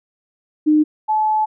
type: tone pair in turn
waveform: sine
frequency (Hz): 304.8 / 862.1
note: D#4 / A5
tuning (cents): -36 / -36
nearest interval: octave + tritone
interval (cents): 1800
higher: second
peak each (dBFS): -10 / -14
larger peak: first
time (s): 0.66-0.84 / 1.08-1.46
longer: second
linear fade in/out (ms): 20
effects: none